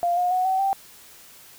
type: tone with pitch steps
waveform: sine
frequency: 696 / 716.4 / 737.4 / 759 / 781.2 Hz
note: F5 / F5 / F#5 / F#5 / G5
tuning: -6 / +44 / -6 / +44 / -6 cents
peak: -19 dBFS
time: 0.03-0.73 s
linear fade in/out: 0 ms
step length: 140 ms
effects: white hiss -48 dBFS RMS until 1.58 s